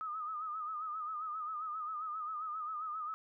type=tone with vibrato; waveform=sine; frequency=1251 Hz; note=D#6; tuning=9 cents sharp; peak=-37 dBFS; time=0.01-3.14 s; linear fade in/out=0 ms; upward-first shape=sine; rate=7.5 Hz; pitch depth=74 cents each way; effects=none